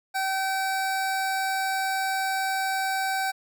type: tone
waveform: 25% pulse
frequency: 769 Hz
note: G5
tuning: 33 cents flat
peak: -21 dBFS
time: 0.14-3.32 s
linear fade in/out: 20 ms
effects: none